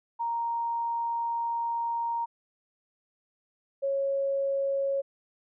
sine tone pair in turn, 932.3 / 550.2 Hz, A#5 / C#5, 0 / -13 cents, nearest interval major sixth, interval 913 cents, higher first, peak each -27 / -25 dBFS, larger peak second, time 0.19-2.26 / 3.82-5.02 s, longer first, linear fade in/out 20 ms, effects none

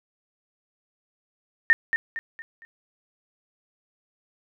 sine tone with echo, 1821 Hz, A#6, 41 cents flat, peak -12 dBFS, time 1.7-1.73 s, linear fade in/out 0 ms, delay 230 ms, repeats 4, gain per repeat -8 dB, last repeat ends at 2.65 s, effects none

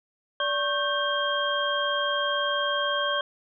sine tone cluster, 581 / 1095 / 1563 / 3213 Hz, D5 / C#6 / G6 / G7, -19 / -22 / -6 / +42 cents, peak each -29 dBFS, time 0.4-3.21 s, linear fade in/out 2 ms, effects none

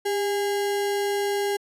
sine tone with sample-and-hold, 401.3 Hz, G4, 41 cents sharp, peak -22 dBFS, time 0.05-1.57 s, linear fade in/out 10 ms, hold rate 1225 Hz, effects resampled to 32000 Hz

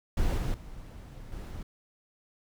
brown noise with level steps, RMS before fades -27 / -30 / -44 / -39 dBFS, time 0.17-1.63 s, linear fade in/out 5 ms, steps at 0.38 / 0.54 / 1.32 s, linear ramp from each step 2 ms, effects none

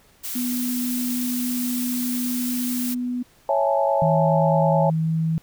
blue noise, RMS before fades -30 dBFS, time 0.23-2.95 s, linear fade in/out 20 ms
sine tone, 246.9 Hz, B3, in tune, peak -23 dBFS, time 0.35-3.23 s, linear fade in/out 10 ms
sine chord, A major seventh, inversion first, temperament equal, 554.4 / 659.3 / 830.6 / 880 Hz, C#5 / E5 / G#5 / A5, 0 / 0 / 0 / 0 cents, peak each -21 / -23 / -24 / -25 dBFS, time 3.49-4.9 s, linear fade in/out 2 ms
sine tone with pitch glide, 160 to 161.39 Hz, D#3 to E3, +49 to -36 cents, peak -19 dBFS, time 4.02-5.38 s, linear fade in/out 0 ms, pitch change +15 cents, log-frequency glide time 5.01-5.1 s
effects pink hiss -56 dBFS RMS until 5.42 s

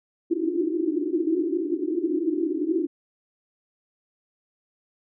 white band-pass noise, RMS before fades -25 dBFS, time 0.3-2.87 s, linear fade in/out 10 ms, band 300 to 360 Hz, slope 96 dB/octave, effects none

